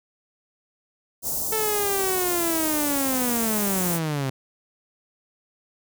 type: band-stop noise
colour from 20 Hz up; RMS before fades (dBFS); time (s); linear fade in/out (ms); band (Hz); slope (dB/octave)
white; -27; 1.22-4; 50; 860 to 6000; 24
type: linear sweep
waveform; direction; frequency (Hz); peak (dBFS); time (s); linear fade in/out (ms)
sawtooth; down; 442.2 to 129.3; -20; 1.52-4.3; 5
effects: none